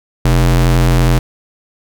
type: ring-modulated tone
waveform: square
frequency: 87.31 Hz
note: F2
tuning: in tune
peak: -6 dBFS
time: 0.25-1.19 s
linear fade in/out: 5 ms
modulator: 41.3 Hz
effects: none